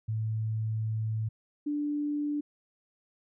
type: tone pair in turn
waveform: sine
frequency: 110 / 293.7 Hz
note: A2 / D4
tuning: 0 / 0 cents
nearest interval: octave + perfect fourth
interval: 1700 cents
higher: second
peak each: -28 dBFS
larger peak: neither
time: 0.08-1.29 / 1.66-2.41 s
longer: first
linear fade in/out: 10 ms
effects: none